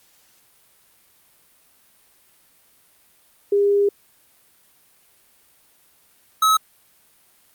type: tone pair in turn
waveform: sine / square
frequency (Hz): 404.2 / 1285.8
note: G#4 / E6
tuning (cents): -47 / -43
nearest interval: octave + minor sixth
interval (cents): 2004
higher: second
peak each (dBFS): -14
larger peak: neither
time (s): 3.52-3.89 / 6.42-6.57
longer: first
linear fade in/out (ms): 5
effects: white hiss -57 dBFS RMS until 7.54 s + Opus 48 kbps